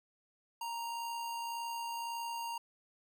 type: tone with amplitude modulation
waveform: square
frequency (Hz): 932.3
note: A#5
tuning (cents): 0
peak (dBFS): -37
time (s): 0.61-2.58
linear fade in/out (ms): 5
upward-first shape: sine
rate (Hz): 61.8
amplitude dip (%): 25
effects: none